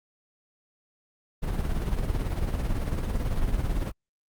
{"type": "noise with tremolo", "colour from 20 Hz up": "brown", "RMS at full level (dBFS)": -24, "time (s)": [1.42, 3.92], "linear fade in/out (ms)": 20, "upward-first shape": "triangle", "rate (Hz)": 18, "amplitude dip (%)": 60, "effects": ["Opus 32 kbps"]}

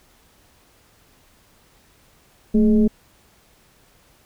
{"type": "tone with frequency modulation", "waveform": "sine", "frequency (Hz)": 218.6, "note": "A3", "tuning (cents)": -11, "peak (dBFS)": -12, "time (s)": [2.54, 2.88], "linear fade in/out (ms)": 10, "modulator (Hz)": 200, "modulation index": 0.7, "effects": ["pink hiss -56 dBFS RMS until 4.25 s"]}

